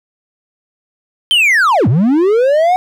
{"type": "linear two-way sweep", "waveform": "triangle", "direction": "down then up", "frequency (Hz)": [3161, 99.6, 752], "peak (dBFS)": -6, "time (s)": [1.31, 2.76], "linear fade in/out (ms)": 0, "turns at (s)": 1.88, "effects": []}